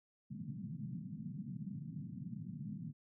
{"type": "band-pass noise", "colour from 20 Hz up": "white", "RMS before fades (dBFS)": -45, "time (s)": [0.3, 2.93], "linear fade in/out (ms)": 20, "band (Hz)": [120, 220], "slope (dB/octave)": 48, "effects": []}